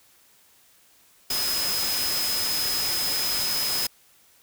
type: tone in noise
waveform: sine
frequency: 5080 Hz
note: D#8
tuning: 35 cents sharp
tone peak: -26 dBFS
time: 1.3-3.87 s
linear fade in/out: 5 ms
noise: white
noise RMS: -28 dBFS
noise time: 1.3-3.87 s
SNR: -1 dB
effects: white hiss -58 dBFS RMS until 4.42 s